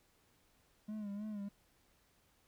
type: tone with vibrato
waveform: triangle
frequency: 207.7 Hz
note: G#3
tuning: in tune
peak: -38 dBFS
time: 0.88-1.49 s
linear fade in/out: 10 ms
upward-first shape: sine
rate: 3.2 Hz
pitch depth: 68 cents each way
effects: pink hiss -72 dBFS RMS until 2.47 s